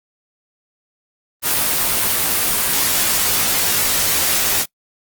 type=noise with comb filter; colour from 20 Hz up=white; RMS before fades=-17 dBFS; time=1.42-4.66 s; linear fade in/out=50 ms; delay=16 ms; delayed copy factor=-0.6; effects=noise-tail reverb RT60 0.1 s tail -22 dB re dry + Opus 24 kbps